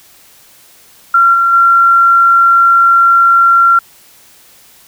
sine tone with level steps, 1371 Hz, F6, 32 cents flat, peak -4 / -7 / -4 dBFS, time 1.14-3.79 s, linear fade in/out 5 ms, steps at 1.33 / 1.52 s, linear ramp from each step 20 ms, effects white hiss -43 dBFS RMS until 4.87 s

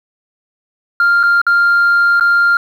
sine tone with dropouts, 1396.9 Hz, F6, in tune, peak -6 dBFS, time 1-2.57 s, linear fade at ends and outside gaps 2 ms, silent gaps 1.231-1.235 / 1.416-1.466 / 2.198-2.208 s, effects tanh soft clip ceiling -6 dBFS + 7-bit

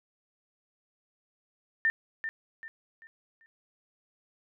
sine tone with echo, 1802 Hz, A6, 41 cents sharp, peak -22 dBFS, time 1.85-1.9 s, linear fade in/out 0 ms, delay 390 ms, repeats 4, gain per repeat -9 dB, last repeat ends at 3.46 s, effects none

